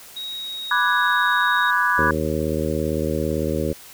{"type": "tone with pitch glide", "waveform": "sine", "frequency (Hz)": [3794, 3766], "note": ["A#7", "A#7"], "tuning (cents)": [30, 17], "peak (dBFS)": -28, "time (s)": [0.16, 1.71], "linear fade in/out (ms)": 10, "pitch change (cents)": -13, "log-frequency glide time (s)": [0.32, 0.98]}
{"type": "chord", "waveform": "sine", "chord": "G# half-diminished seventh", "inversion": "first", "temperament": "equal", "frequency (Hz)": [987.8, 1174.7, 1480, 1661.2], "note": ["B5", "D6", "F#6", "G#6"], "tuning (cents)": [0, 0, 0, 0], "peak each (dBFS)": [-22, -23, -22, -21], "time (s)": [0.71, 2.11], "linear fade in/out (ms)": 2}
{"type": "harmonic tone", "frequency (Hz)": 77.8, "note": "D#2", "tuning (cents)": 0, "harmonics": [1, 2, 3, 4, 5, 6, 7], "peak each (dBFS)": [-28, -28, -28, -28, -28, -28, -28], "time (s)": [1.98, 3.73], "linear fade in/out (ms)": 5}
{"effects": ["white hiss -43 dBFS RMS until 3.93 s"]}